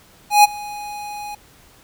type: tone with ADSR envelope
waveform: square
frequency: 830 Hz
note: G#5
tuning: 1 cent flat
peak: -6 dBFS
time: 0.3-1.35 s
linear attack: 140 ms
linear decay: 20 ms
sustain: -23 dB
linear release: 6 ms
effects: pink hiss -50 dBFS RMS until 1.83 s